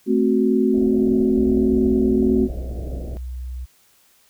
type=chord; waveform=sine; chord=F# diminished; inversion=first; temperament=equal; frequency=220 / 261.6 / 370 Hz; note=A3 / C4 / F#4; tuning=0 / 0 / 0 cents; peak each=-19 dBFS; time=0.06-2.49 s; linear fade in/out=50 ms
type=low-pass noise; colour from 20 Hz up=pink; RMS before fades=-33 dBFS; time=0.74-3.17 s; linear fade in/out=0 ms; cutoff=700 Hz; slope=96 dB/octave
type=tone; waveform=sine; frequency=62.8 Hz; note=B1; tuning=30 cents sharp; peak=-27 dBFS; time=1.37-3.66 s; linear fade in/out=20 ms
effects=white hiss -57 dBFS RMS until 4.29 s